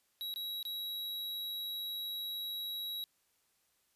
square tone with dropouts, 3869 Hz, B7, 36 cents flat, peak -38 dBFS, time 0.21-3.04 s, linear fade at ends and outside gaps 0 ms, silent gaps 0.34-0.36 / 0.628-0.652 s, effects white hiss -75 dBFS RMS until 3.95 s + resampled to 32000 Hz

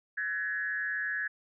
sine tone with frequency modulation, 1688 Hz, G#6, 28 cents sharp, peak -30 dBFS, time 0.17-1.28 s, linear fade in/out 10 ms, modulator 168 Hz, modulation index 0.79, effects none

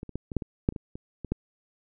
clicks, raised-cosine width 3 ms, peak -24 / -27 / -18 / -23 / -11 / -21 / -9 / -29 / -21 / -25 / -22 / -13 dBFS, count 12, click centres 0.031 / 0.093 / 0.156 / 0.318 / 0.367 / 0.422 / 0.689 / 0.724 / 0.762 / 0.955 / 1.247 / 1.32 s, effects none

